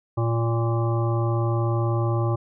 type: harmonic tone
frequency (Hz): 115.8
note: A#2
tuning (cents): -11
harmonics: 1 / 3 / 5 / 7 / 9 / 10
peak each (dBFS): -21 / -28 / -32 / -34 / -36 / -35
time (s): 0.17-2.36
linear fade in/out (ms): 10
effects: none